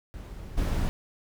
brown noise with level steps, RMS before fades -40 / -26 dBFS, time 0.14-0.89 s, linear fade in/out 0 ms, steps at 0.57 s, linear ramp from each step 10 ms, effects none

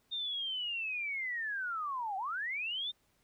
sine linear two-way sweep, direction down then up, 3670 to 740 to 3670 Hz, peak -34 dBFS, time 0.11-2.92 s, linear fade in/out 20 ms, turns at 2.17 s, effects pink hiss -73 dBFS RMS until 3.23 s

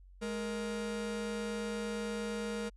45% pulse tone pair together, 210.2 / 469.1 Hz, G#3 / A#4, +21 / +11 cents, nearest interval octave + major second, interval 1390 cents, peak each -38 / -38 dBFS, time 0.21-2.7 s, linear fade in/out 20 ms, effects added 46 Hz sine -53 dBFS peak until 2.76 s + resampled to 24000 Hz

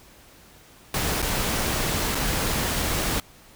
pink noise with dropouts, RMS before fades -25 dBFS, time 0.94-3.2 s, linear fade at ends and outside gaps 2 ms, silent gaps 1.22-1.225 / 2.149-2.152 s, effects pink hiss -51 dBFS RMS until 3.55 s

